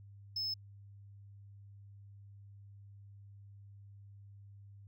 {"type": "tone", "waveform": "sine", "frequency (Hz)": 5210, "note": "E8", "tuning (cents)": -21, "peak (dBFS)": -32, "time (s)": [0.36, 0.54], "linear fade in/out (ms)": 5, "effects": ["tanh soft clip ceiling -33 dBFS", "added 100 Hz sine -52 dBFS peak until 4.87 s"]}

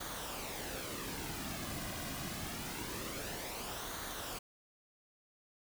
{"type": "noise with flanger", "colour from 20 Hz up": "pink", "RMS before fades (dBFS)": -42, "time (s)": [0, 4.39], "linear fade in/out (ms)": 10, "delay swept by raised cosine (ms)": [0.38, 2.28], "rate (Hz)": 0.25, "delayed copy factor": -0.5, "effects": []}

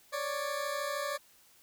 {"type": "tone pair together", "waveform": "20% pulse", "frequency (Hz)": [554.3, 587.3], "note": ["C#5", "D5"], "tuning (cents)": [0, 0], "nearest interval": "minor second", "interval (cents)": 100, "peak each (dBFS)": [-32, -30], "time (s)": [0.12, 1.18], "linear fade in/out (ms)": 20, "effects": ["white hiss -62 dBFS RMS until 1.62 s"]}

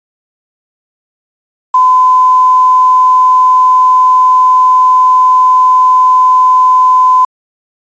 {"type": "tone with quantisation", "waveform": "sine", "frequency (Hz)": 1016, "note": "B5", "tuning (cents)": 49, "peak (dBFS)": -3, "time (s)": [1.74, 7.25], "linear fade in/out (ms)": 5, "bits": 5, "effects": ["resampled to 16000 Hz"]}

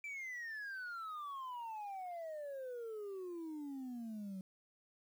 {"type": "exponential sweep", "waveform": "sine", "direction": "down", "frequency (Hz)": [2349, 185.3], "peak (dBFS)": -40, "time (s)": [0.04, 4.41], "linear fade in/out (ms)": 2, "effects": ["tanh soft clip ceiling -41 dBFS", "11-bit"]}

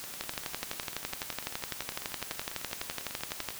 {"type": "two click trains", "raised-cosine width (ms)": 0.2, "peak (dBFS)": [-23, -15], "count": [36, 40], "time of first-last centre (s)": [[0.04, 3.505], [0.21, 3.487]], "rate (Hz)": [10.1, 11.9], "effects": ["white hiss -43 dBFS RMS until 3.59 s"]}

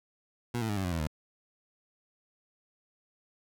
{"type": "tone with pitch steps", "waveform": "20% pulse", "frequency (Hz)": [120, 111.32, 103.27, 95.8, 88.87, 82.44, 76.47], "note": ["B2", "A2", "G#2", "G2", "F2", "E2", "D#2"], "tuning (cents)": [-49, 21, -9, -39, 31, 1, -29], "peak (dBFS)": -25, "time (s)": [0.54, 1.072], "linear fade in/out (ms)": 5, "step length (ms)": 76, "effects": []}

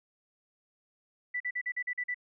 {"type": "tone bursts", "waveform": "sine", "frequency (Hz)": 1975.5, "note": "B6", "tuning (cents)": 0, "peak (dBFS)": -30, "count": 8, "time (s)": [1.34, 2.145], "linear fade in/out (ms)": 10, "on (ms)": 63, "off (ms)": 43, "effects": []}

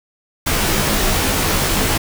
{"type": "noise with comb filter", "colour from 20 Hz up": "pink", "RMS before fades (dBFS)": -17, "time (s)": [0.46, 1.98], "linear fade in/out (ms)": 10, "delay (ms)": 17, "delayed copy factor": -0.8, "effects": []}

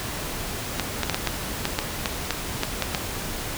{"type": "clicks", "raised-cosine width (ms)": 0.2, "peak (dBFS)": -5, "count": 12, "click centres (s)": [0.797, 1.033, 1.097, 1.145, 1.273, 1.654, 1.789, 2.058, 2.307, 2.634, 2.823, 2.948], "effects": ["pink hiss -31 dBFS RMS until 3.57 s"]}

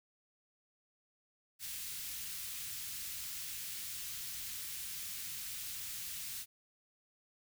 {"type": "band-stop noise", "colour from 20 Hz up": "white", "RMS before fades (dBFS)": -43, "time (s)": [1.59, 6.46], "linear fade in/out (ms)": 50, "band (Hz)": [140, 2100], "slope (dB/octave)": 12, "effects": []}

